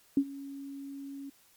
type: tone with ADSR envelope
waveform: sine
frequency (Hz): 277.2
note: C#4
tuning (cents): 0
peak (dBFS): -19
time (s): 0.17-1.3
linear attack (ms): 3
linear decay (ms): 64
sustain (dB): -20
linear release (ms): 9
effects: white hiss -63 dBFS RMS until 1.56 s + MP3 96 kbps